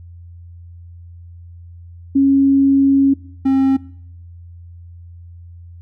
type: tone pair in turn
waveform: sine / triangle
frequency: 274.3 / 268.2 Hz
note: C#4 / C4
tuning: -18 / +43 cents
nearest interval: unison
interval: 39 cents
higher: first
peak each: -9 dBFS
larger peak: neither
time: 2.15-3.14 / 3.45-3.77 s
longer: first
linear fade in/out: 10 ms
effects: noise-tail reverb RT60 0.7 s tail -22 dB re dry + added 86 Hz sine -35 dBFS peak until 5.81 s